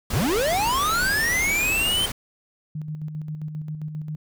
pink noise, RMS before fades -30 dBFS, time 0.1-2.12 s, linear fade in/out 5 ms
square linear sweep, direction up, 61.4 to 3136 Hz, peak -21 dBFS, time 0.13-2.06 s, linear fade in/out 5 ms
sine tone with tremolo, 153.5 Hz, D#3, 23 cents flat, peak -27 dBFS, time 2.75-4.16 s, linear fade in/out 5 ms, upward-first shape square, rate 7.5 Hz, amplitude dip 45%
effects none

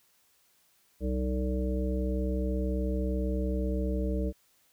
harmonic tone with a mistuned harmonic, 64.1 Hz, C2, 35 cents flat, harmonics 1 / 3 / 5 / 7 / 9, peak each -29 / -34 / -36 / -37 / -39 dBFS, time 1-4.33 s, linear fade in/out 50 ms, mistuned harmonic 5, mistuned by -56 cents, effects white hiss -67 dBFS RMS until 4.72 s

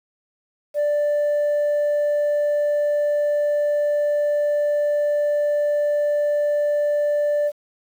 sine tone, 588 Hz, D5, 2 cents sharp, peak -15 dBFS, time 0.74-7.52 s, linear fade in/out 50 ms, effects tanh soft clip ceiling -16 dBFS + 8-bit

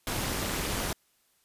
pink noise with amplitude modulation, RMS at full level -28 dBFS, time 0.07-0.93 s, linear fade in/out 2 ms, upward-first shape sine, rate 219 Hz, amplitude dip 75%, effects white hiss -69 dBFS RMS until 1.44 s + resampled to 32000 Hz

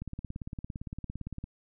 click train, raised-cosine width 5 ms, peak -25 dBFS, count 26, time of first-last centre 0.02-1.44 s, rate 17.6 Hz, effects none

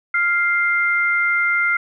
sine tone pair together, 1399 / 2096 Hz, F6 / C7, +3 / +2 cents, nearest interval perfect fifth, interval 699 cents, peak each -18 dBFS, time 0.14-1.77 s, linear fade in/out 5 ms, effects none

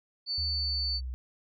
sine tone, 4500 Hz, C#8, 25 cents sharp, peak -29 dBFS, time 0.26-1.01 s, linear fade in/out 50 ms
sine exponential sweep, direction down, 77.9 to 61.74 Hz, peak -33 dBFS, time 0.38-1.14 s, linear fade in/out 0 ms
effects none

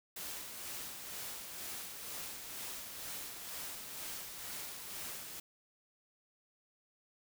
white noise with tremolo, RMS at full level -43 dBFS, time 0.16-5.4 s, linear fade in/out 5 ms, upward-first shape sine, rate 2.1 Hz, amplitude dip 40%, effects none

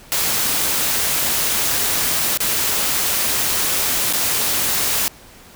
white noise with dropouts, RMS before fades -19 dBFS, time 0.12-5.08 s, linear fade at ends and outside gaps 0 ms, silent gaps 2.374-2.404 / 4.127-4.135 s, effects pink hiss -44 dBFS RMS until 5.55 s

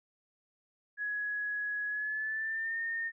sine tone with pitch glide, 1677 to 1828.8 Hz, G#6 to A#6, +16 to -34 cents, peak -32 dBFS, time 0.97-3.12 s, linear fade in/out 50 ms, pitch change +150 cents, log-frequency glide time 1.87-2.79 s, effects none

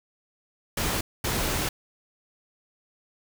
pink noise bursts at uneven times, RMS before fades -27 dBFS, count 2, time 0.77-1.01 / 1.24-1.69 s, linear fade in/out 5 ms, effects none

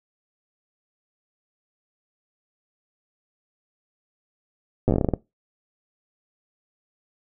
slowing click train, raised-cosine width 2 ms, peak -7 dBFS, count 12, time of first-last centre 4.88-5.137 s, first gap 8 ms, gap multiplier 1.2, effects noise-tail reverb RT60 0.2 s tail -20 dB re dry

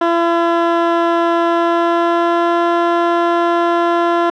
15% pulse tone with pitch glide, 338.4 to 342.1 Hz, E4 to F4, +45 to -36 cents, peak -5 dBFS, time 0.01-4.3 s, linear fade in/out 5 ms, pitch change +19 cents, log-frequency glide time 1.42-2.63 s, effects low-pass 2000 Hz 12 dB/octave

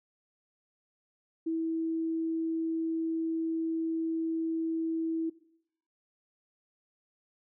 sine tone, 325.6 Hz, E4, 21 cents flat, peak -28 dBFS, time 1.46-5.3 s, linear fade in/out 10 ms, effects noise-tail reverb RT60 0.7 s tail -18 dB re dry

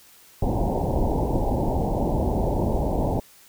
pink low-pass noise, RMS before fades -23 dBFS, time 0.42-3.2 s, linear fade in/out 5 ms, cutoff 930 Hz, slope 96 dB/octave, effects white hiss -52 dBFS RMS until 3.48 s

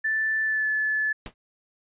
sine tone with pitch glide, 1760 to 1729.8 Hz, A6 to A6, 0 to -30 cents, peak -22 dBFS, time 0.04-1.13 s, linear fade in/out 10 ms, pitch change -30 cents, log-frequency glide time 0.43-0.68 s
pink noise with exponential decay, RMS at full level -31 dBFS, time 1.26-1.34 s, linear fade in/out 1 ms, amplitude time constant 16 ms
effects resampled to 8000 Hz

